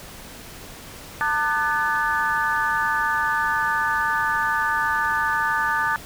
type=harmonic tone with a mistuned harmonic; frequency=299.5 Hz; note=D4; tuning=34 cents sharp; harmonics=3 / 4 / 5 / 6; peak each=-25 / -25 / -25 / -25 dBFS; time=1.21-5.96 s; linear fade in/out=0 ms; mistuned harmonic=6; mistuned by=-65 cents; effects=pink hiss -40 dBFS RMS until 6.05 s